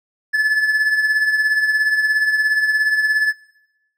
triangle tone with tremolo, 1728 Hz, A6, 32 cents flat, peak -9 dBFS, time 0.33-3.33 s, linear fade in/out 20 ms, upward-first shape triangle, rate 17 Hz, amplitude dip 60%, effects noise-tail reverb RT60 0.9 s tail -19 dB re dry

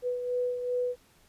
sine beating tone pair, 493.9 / 496.5 Hz, B4 / B4, 0 / +9 cents, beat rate 2.6 Hz, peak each -28 / -37 dBFS, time 0.02-0.96 s, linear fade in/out 50 ms, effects pink hiss -62 dBFS RMS until 1.28 s + resampled to 32000 Hz

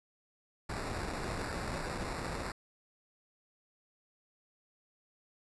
pink noise with sample-and-hold, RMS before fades -38 dBFS, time 0.69-2.52 s, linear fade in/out 5 ms, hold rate 3150 Hz, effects resampled to 24000 Hz

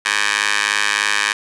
15% pulse tone with high-pass filter, 103.3 Hz, G#2, 9 cents flat, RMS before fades -18 dBFS, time 0.05-1.33 s, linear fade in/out 5 ms, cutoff 1700 Hz, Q 1.7, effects resampled to 22050 Hz + 7-bit

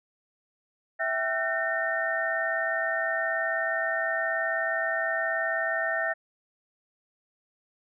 sine tone cluster, 658 / 777 / 1352 / 1516 / 1823 Hz, E5 / G5 / E6 / F#6 / A#6, -3 / -16 / +43 / +42 / -39 cents, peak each -30 / -36 / -37 / -35 / -28 dBFS, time 0.99-6.14 s, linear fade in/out 20 ms, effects none

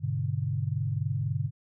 sine tone cluster, 101.7 / 125.2 / 145.8 Hz, G#2 / B2 / D3, -36 / +24 / -12 cents, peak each -31 dBFS, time 0-1.51 s, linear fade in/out 50 ms, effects none

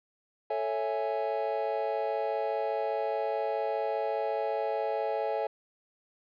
triangle chord, A major seventh, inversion none, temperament equal, 440 / 554.4 / 659.3 / 830.6 Hz, A4 / C#5 / E5 / G#5, 0 / 0 / 0 / 0 cents, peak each -32 dBFS, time 0.5-5.47 s, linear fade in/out 5 ms, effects resampled to 11025 Hz

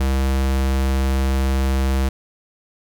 square tone, 66.6 Hz, C2, 31 cents sharp, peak -17 dBFS, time 0-2.09 s, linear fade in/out 5 ms, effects none

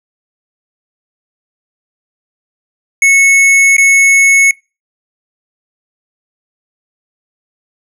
square tone with dropouts, 2200 Hz, C#7, 14 cents flat, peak -5 dBFS, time 3.02-4.51 s, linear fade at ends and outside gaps 2 ms, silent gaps 3.767-3.781 s, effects noise-tail reverb RT60 0.3 s tail -26 dB re dry + low-pass 11000 Hz 12 dB/octave

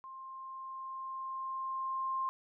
sine tone with level ramp, 1057 Hz, C6, 17 cents sharp, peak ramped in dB -45 to -31 dBFS, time 0.04-2.29 s, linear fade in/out 0 ms, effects none

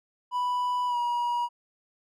triangle tone with pitch glide, 987.8 to 960.2 Hz, B5 to B5, 0 to -49 cents, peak -23 dBFS, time 0.31-1.49 s, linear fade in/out 50 ms, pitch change -49 cents, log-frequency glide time 0.87-0.97 s, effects none

